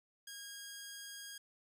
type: tone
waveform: 10% pulse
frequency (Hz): 1632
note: G#6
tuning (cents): -31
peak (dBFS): -38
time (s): 0.27-1.38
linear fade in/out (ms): 5
effects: none